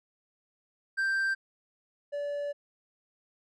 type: tone pair in turn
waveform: triangle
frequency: 1572 / 577 Hz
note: G6 / D5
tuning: +4 / -31 cents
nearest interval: octave + perfect fourth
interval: 1735 cents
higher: first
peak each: -24 / -29 dBFS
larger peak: first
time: 0.97-1.35 / 2.12-2.53 s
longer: second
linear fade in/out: 20 ms
effects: resampled to 24000 Hz